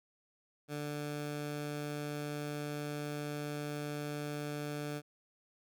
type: tone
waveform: 15% pulse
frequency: 147.4 Hz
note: D3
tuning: 7 cents sharp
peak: -31 dBFS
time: 0.68-5.02 s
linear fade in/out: 50 ms
effects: none